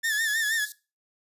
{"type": "tone with vibrato", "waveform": "40% pulse", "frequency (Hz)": 1760, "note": "A6", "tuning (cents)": 0, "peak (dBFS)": -23, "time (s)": [0.03, 0.66], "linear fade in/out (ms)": 20, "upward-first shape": "sine", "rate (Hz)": 6.3, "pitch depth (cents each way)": 78}
{"type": "high-pass noise", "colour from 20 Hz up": "white", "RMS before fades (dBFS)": -39, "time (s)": [0.04, 0.72], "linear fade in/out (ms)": 0, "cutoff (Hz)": 3600, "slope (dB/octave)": 96}
{"effects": ["noise-tail reverb RT60 0.3 s tail -18 dB re dry", "resampled to 32000 Hz"]}